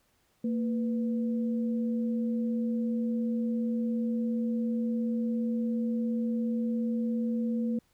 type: tone pair together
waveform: sine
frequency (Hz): 229.3 / 493.8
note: A#3 / B4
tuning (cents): -28 / 0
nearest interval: octave + minor second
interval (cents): 1328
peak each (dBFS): -27 / -38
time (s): 0.44-7.79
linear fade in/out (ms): 5
effects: pink hiss -70 dBFS RMS until 7.93 s